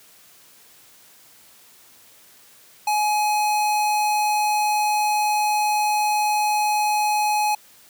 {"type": "tone", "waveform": "square", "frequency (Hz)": 842, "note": "G#5", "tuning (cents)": 24, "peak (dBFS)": -19, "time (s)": [2.87, 7.55], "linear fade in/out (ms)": 5, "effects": ["white hiss -51 dBFS RMS until 7.89 s", "high-pass 80 Hz 12 dB/octave"]}